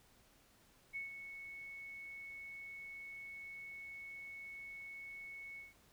sine tone with ADSR envelope, 2209 Hz, C#7, 7 cents flat, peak -39 dBFS, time 0.93-5.74 s, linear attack 29 ms, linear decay 140 ms, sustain -8 dB, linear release 160 ms, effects pink hiss -68 dBFS RMS until 5.92 s

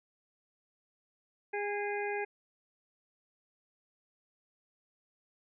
harmonic tone with a mistuned harmonic, 409.5 Hz, G#4, 24 cents flat, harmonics 1 / 2 / 4 / 5 / 6, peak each -35 / -38 / -41 / -42 / -43 dBFS, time 1.53-2.25 s, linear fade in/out 10 ms, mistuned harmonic 5, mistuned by +22 cents, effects none

